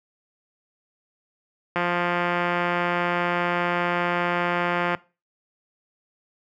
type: click train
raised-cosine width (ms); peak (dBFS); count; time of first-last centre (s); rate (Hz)
0.5; -9; 559; 1.76-4.949; 175
effects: noise-tail reverb RT60 0.3 s tail -20 dB re dry + high-pass 100 Hz 12 dB/octave